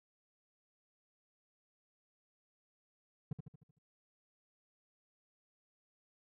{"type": "tone with echo", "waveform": "triangle", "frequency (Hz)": 148.8, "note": "D3", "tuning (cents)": 23, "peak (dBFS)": -32, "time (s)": [3.31, 3.33], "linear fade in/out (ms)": 5, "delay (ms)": 76, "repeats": 6, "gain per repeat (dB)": -6, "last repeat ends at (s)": 3.786, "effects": []}